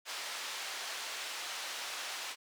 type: band-pass noise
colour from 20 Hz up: white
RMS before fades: -41 dBFS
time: 0.05-2.36 s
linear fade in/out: 50 ms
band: 650 to 4900 Hz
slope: 12 dB/octave
effects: none